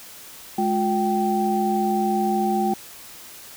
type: tone cluster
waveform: sine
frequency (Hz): 210.4 / 355.7 / 777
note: G#3 / F4 / G5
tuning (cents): +23 / +32 / -16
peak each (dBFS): -23 / -25 / -22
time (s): 0.58-2.74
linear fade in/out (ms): 5
effects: white hiss -42 dBFS RMS until 3.56 s